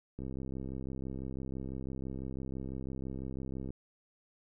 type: click train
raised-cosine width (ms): 3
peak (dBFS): -28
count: 233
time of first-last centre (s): 0.19-3.705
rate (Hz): 66
effects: none